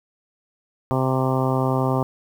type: harmonic tone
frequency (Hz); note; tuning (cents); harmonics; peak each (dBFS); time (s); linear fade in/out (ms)
130.81; C3; 0; 1 / 2 / 3 / 4 / 5 / 6 / 7 / 8 / 9; -22 / -25 / -27 / -28 / -29 / -30 / -30 / -31 / -32; 0.91-2.03; 0
effects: 8-bit